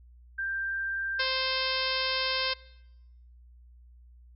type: tone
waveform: sine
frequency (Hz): 1579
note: G6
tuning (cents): +12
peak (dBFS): -29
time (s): 0.38-1.25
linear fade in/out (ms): 10
type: harmonic tone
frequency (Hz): 523.3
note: C5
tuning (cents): 0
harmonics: 1 / 2 / 3 / 4 / 5 / 6 / 7 / 8 / 9 / 10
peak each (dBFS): -36 / -36 / -36 / -36 / -36 / -36 / -36 / -36 / -36 / -36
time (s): 1.19-2.54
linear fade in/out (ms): 10
effects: noise-tail reverb RT60 0.9 s tail -22 dB re dry + added 60 Hz sine -51 dBFS peak until 4.35 s